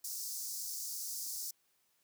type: high-pass noise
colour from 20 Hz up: pink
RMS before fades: -41 dBFS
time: 0.04-1.51 s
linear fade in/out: 5 ms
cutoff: 4900 Hz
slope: 48 dB/octave
effects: white hiss -75 dBFS RMS until 2.03 s + high-pass 80 Hz 12 dB/octave